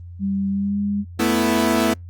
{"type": "tone with pitch glide", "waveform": "sine", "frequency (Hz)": [196, 202.9], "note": ["G3", "G#3"], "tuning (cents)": [0, -40], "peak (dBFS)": -19, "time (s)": [0.19, 1.05], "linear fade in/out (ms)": 50, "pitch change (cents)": 60, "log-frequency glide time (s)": [0.49, 0.79]}
{"type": "chord", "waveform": "sawtooth", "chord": "A suspended second", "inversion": "none", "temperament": "equal", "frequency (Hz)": [220, 246.9, 329.6], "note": ["A3", "B3", "E4"], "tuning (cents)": [0, 0, 0], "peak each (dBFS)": -17, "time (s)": [1.19, 1.94], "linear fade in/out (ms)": 10}
{"effects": ["added 87 Hz sine -34 dBFS peak until 2.09 s", "Opus 32 kbps"]}